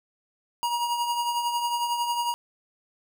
square tone with tremolo, 952 Hz, A#5, 36 cents sharp, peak -23 dBFS, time 0.63-2.34 s, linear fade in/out 0 ms, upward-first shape triangle, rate 11 Hz, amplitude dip 55%, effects none

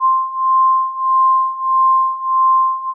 sine beating tone pair, 1049 / 1050.6 Hz, C6 / C6, +4 / +7 cents, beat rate 1.6 Hz, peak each -16 / -13 dBFS, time 0-2.94 s, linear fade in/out 50 ms, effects none

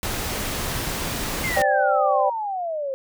pink noise, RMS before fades -27 dBFS, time 0.03-1.62 s, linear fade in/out 0 ms
sine exponential sweep, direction down, 2138 to 523.3 Hz, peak -24 dBFS, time 1.44-2.94 s, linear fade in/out 0 ms
sine chord, C suspended second, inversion none, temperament equal, 523.3 / 587.3 / 784 Hz, C5 / D5 / G5, 0 / 0 / 0 cents, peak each -24 / -21 / -20 dBFS, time 1.56-2.3 s, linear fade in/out 10 ms
effects none

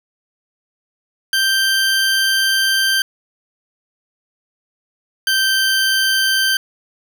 20% pulse tone pair in turn, 1568 / 1559.4 Hz, G6 / G6, 0 / -10 cents, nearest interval unison, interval 10 cents, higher first, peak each -9 dBFS, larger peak neither, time 1.33-3.02 / 5.27-6.57 s, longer first, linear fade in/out 2 ms, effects none

